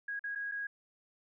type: tone with dropouts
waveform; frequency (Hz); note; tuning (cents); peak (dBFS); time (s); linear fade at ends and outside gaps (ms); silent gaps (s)
sine; 1647; G#6; -15; -35; 0.08-0.67; 5; 0.194-0.239 / 0.351-0.356 / 0.515-0.519
effects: none